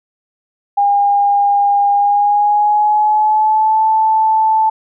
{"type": "tone with pitch glide", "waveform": "sine", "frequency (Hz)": [809, 877.1], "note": ["G#5", "A5"], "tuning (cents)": [-46, -6], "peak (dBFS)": -9, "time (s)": [0.77, 4.7], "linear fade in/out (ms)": 10, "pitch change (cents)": 140, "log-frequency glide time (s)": [1.92, 3.84], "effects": []}